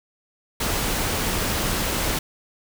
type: noise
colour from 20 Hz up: pink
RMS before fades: -24 dBFS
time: 0.6-2.19 s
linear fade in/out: 5 ms
effects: none